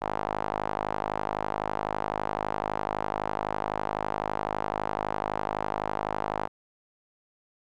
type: tone with band-pass filter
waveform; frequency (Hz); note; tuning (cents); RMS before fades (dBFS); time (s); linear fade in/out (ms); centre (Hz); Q
sawtooth; 51.91; G#1; 0; -31; 0.01-6.48; 20; 860; 2.2
effects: none